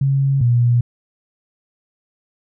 sine tone pair in turn, 137.1 / 120.36 Hz, C#3 / B2, -19 / -44 cents, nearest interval major second, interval 225 cents, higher first, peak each -13 / -11 dBFS, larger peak second, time 0.01-0.41 / 0.41-0.81 s, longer neither, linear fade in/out 5 ms, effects none

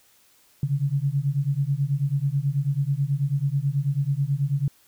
sine beating tone pair, 135.7 / 144.9 Hz, C#3 / D3, -36 / -23 cents, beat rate 9.2 Hz, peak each -24 dBFS, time 0.63-4.68 s, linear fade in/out 2 ms, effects white hiss -59 dBFS RMS until 4.87 s

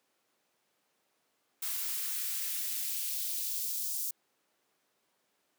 blue noise with high-pass filter sweep, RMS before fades -35 dBFS, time 1.62-4.11 s, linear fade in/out 5 ms, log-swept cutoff 950 to 5900 Hz, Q 1, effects pink hiss -75 dBFS RMS until 5.58 s + high-pass 300 Hz 12 dB/octave

